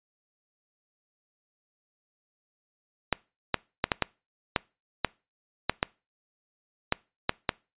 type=clicks; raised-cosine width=0.3 ms; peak=-6 dBFS; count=12; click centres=3.127 / 3.543 / 3.841 / 3.918 / 4.023 / 4.562 / 5.047 / 5.696 / 5.829 / 6.924 / 7.294 / 7.492 s; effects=noise-tail reverb RT60 0.3 s tail -24 dB re dry + resampled to 8000 Hz